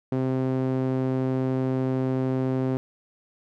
sawtooth tone with band-pass filter, 130.5 Hz, C3, 4 cents flat, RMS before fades -25 dBFS, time 0.12-2.77 s, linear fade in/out 0 ms, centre 310 Hz, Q 1.1, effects none

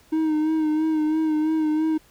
triangle tone with vibrato, 311.7 Hz, D#4, 3 cents sharp, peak -17 dBFS, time 0.12-1.98 s, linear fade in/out 10 ms, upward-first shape sine, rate 3 Hz, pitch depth 36 cents each way, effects pink hiss -56 dBFS RMS until 2.1 s

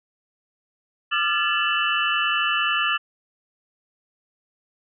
sine tone cluster, 1199 / 1370 / 1726 / 2677 / 2962 Hz, D6 / F6 / A6 / E7 / F#7, +36 / -34 / -34 / +26 / +1 cents, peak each -26 dBFS, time 1.11-2.98 s, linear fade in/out 20 ms, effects none

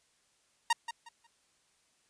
sawtooth tone with echo, 932.3 Hz, A#5, in tune, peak -20 dBFS, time 0.7-0.73 s, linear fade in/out 5 ms, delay 180 ms, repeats 3, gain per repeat -12 dB, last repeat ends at 1.27 s, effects white hiss -71 dBFS RMS until 2.09 s + resampled to 22050 Hz

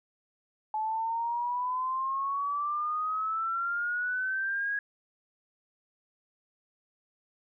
sine exponential sweep, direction up, 859 to 1661.2 Hz, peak -28 dBFS, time 0.74-4.79 s, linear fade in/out 2 ms, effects none

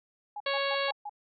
sine tone bursts, 830.6 Hz, G#5, in tune, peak -35 dBFS, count 5, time 0.36-1.095 s, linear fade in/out 5 ms, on 43 ms, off 130 ms
harmonic tone, 554.4 Hz, C#5, in tune, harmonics 1 / 2 / 3 / 4 / 5 / 6 / 7 / 8, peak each -31 / -34 / -36 / -37 / -38 / -39 / -39 / -40 dBFS, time 0.46-0.91 s, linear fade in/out 5 ms
effects none

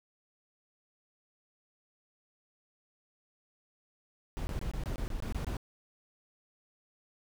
brown noise bursts, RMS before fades -35 dBFS, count 10, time 4.37-5.568 s, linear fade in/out 0 ms, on 100 ms, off 22 ms, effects none

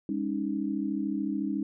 sine chord, Ab suspended fourth, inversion none, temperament equal with one note detuned, 202.9 / 277.2 / 311.1 Hz, Ab3 / Db4 / Eb4, -40 / 0 / 0 cents, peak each -32 dBFS, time 0.09-1.63 s, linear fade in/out 2 ms, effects none

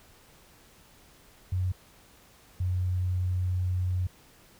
sine tone pair in turn, 91.9 / 91.05 Hz, F#2 / F#2, -11 / -27 cents, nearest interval unison, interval 16 cents, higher first, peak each -25 dBFS, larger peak neither, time 1.52-1.72 / 2.6-4.07 s, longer second, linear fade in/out 5 ms, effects pink hiss -57 dBFS RMS until 4.59 s

